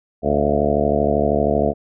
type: harmonic tone with a mistuned harmonic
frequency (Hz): 72.8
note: D2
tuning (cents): -15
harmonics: 1 / 2 / 3 / 4 / 5 / 6 / 7 / 8 / 9 / 10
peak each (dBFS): -26 / -27 / -23 / -26 / -27 / -22 / -25 / -24 / -22 / -25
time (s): 0.22-1.74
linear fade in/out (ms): 50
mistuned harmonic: 10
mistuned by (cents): -62
effects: none